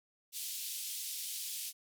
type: band-pass noise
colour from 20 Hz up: white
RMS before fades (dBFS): -41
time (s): 0.32-1.73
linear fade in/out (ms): 50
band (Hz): 2900 to 15000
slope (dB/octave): 24
effects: none